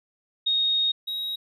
sine / triangle tone pair in turn, 3729 / 3805 Hz, A#7 / A#7, 0 / +35 cents, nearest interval unison, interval 35 cents, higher second, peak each -20 / -26 dBFS, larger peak first, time 0.46-0.92 / 1.07-1.36 s, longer first, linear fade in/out 10 ms, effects none

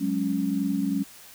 sine chord, F# suspended second, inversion none, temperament equal, 185 / 207.7 / 277.2 Hz, F#3 / G#3 / C#4, 0 / 0 / 0 cents, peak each -29 / -28 / -26 dBFS, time 0-1.04 s, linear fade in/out 20 ms, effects white hiss -48 dBFS RMS until 1.34 s

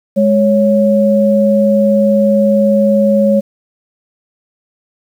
sine tone pair together, 208.1 / 554.4 Hz, G#3 / C#5, +4 / 0 cents, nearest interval octave + perfect fourth, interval 1696 cents, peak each -10 dBFS, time 0.16-3.41 s, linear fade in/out 20 ms, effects 7-bit

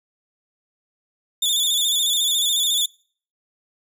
sawtooth tone with vibrato, 3520 Hz, A7, in tune, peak -15 dBFS, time 1.42-2.86 s, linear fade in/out 5 ms, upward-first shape square, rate 14 Hz, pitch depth 49 cents each way, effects noise-tail reverb RT60 0.5 s tail -26 dB re dry

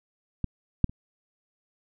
clicks, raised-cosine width 5 ms, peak -15 / -6 / -30 dBFS, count 3, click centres 0.443 / 0.843 / 0.895 s, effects none

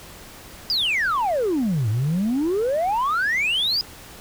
sine exponential two-way sweep, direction down then up, 5060 to 102.9 to 5060 Hz, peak -17 dBFS, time 0.7-3.81 s, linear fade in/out 0 ms, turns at 1.89 s, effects tanh soft clip ceiling -17 dBFS + pink hiss -42 dBFS RMS until 4.2 s

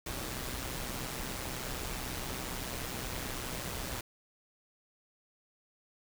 pink noise with amplitude modulation, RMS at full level -36 dBFS, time 0.06-4.01 s, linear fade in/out 5 ms, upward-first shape sine, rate 127 Hz, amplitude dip 55%, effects none

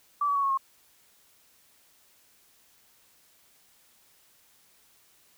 sine tone with pitch steps, 1159 / 1138.4 / 1118.2 / 1098.4 / 1078.9 Hz, D6 / C#6 / C#6 / C#6 / C#6, -23 / +46 / +15 / -16 / -47 cents, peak -23 dBFS, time 0.21-0.575 s, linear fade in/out 5 ms, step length 73 ms, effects white hiss -62 dBFS RMS until 5.37 s

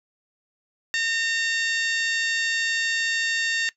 harmonic tone, 913 Hz, A#5, 36 cents flat, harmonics 2 / 3 / 4 / 5 / 6 / 7 / 8, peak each -24 / -29 / -31 / -34 / -39 / -38 / -37 dBFS, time 0.94-3.69 s, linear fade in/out 0 ms, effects noise-tail reverb RT60 0.1 s tail -18 dB re dry

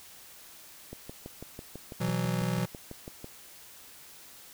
click train, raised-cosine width 2 ms, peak -27 dBFS, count 15, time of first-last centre 0.93-3.244 s, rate 6.05 Hz
square chord, B suspended fourth, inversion none, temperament just, 123.47 / 164.63 / 185.21 Hz, B2 / E3 / F#3, 0 / -2 / +2 cents, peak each -33 dBFS, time 2-2.66 s, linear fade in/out 10 ms
effects white hiss -51 dBFS RMS until 4.53 s

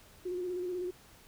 sine tone with vibrato, 360 Hz, F#4, 47 cents flat, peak -33 dBFS, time 0.25-0.91 s, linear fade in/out 10 ms, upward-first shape square, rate 16 Hz, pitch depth 31 cents each way, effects pink hiss -58 dBFS RMS until 1.27 s

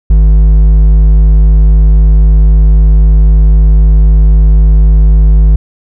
triangle tone with hard clipping, 51.91 Hz, G#1, in tune, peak -3 dBFS, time 0.1-5.56 s, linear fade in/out 5 ms, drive 9 dB, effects none

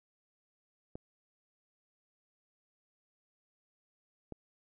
clicks, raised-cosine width 2 ms, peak -29 dBFS, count 2, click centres 0.955 / 4.323 s, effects none

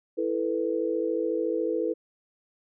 sine chord, E suspended fourth, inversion none, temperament equal, 329.6 / 440 / 493.9 Hz, E4 / A4 / B4, 0 / 0 / 0 cents, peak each -29 dBFS, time 0.17-1.94 s, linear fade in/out 20 ms, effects none

